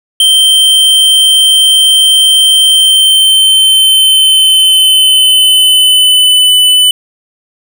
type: tone with pitch glide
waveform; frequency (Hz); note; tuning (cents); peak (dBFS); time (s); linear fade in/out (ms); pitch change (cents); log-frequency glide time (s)
square; 3126 to 2999; G7 to F#7; -6 to +23; -4; 0.2-6.91; 2; -71; 2.66-6.57
effects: none